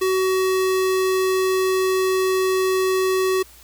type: tone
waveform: square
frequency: 376.1 Hz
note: F#4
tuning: 28 cents sharp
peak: -18 dBFS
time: 0.01-3.43 s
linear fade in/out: 10 ms
effects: added 60 Hz sine -50 dBFS peak until 3.63 s + white hiss -48 dBFS RMS until 3.63 s